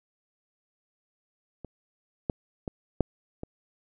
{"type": "clicks", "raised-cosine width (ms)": 2, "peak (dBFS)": [-26, -13, -19, -8, -22], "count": 5, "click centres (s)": [1.647, 2.298, 2.678, 3.007, 3.434], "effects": []}